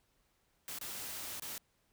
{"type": "noise with dropouts", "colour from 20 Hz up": "white", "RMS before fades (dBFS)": -43, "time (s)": [0.68, 1.58], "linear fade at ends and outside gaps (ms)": 1, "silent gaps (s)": [[0.787, 0.812], [1.398, 1.421]], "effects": ["pink hiss -75 dBFS RMS until 1.92 s"]}